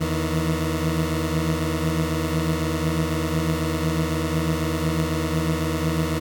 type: tone cluster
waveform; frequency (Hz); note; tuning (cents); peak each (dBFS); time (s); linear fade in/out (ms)
20% pulse; 80.6 / 155.2 / 163.2; E2 / D#3 / E3; -38 / -4 / -17; -21; 0-6.2; 20
effects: none